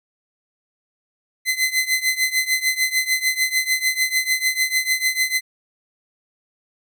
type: tone with tremolo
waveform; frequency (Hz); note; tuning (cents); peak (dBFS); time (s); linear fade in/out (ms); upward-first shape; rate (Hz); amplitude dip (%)
sawtooth; 2043; C7; -42; -11; 1.45-5.41; 50; triangle; 6.7; 90
effects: none